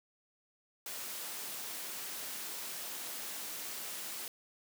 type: high-pass noise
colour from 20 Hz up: white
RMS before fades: -42 dBFS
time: 0.86-4.28 s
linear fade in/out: 2 ms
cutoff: 200 Hz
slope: 12 dB/octave
effects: none